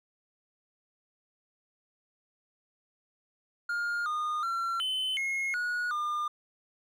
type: tone with pitch steps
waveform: triangle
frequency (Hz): 1414 / 1223 / 1361 / 3045 / 2160 / 1455 / 1205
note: F6 / D#6 / F6 / F#7 / C#7 / F#6 / D6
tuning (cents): +21 / -30 / -45 / +49 / -45 / -29 / +44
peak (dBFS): -27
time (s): 3.69-6.28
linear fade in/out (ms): 5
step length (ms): 370
effects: none